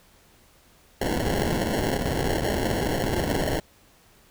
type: noise with sample-and-hold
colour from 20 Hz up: blue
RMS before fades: -25 dBFS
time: 1.01-3.6 s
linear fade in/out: 5 ms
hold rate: 1225 Hz
effects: pink hiss -57 dBFS RMS until 4.3 s